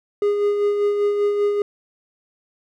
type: tone with tremolo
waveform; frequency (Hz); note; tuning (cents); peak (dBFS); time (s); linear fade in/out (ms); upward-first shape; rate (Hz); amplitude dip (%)
triangle; 410.4; G#4; -21; -13; 0.22-1.62; 2; sine; 5.1; 40
effects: none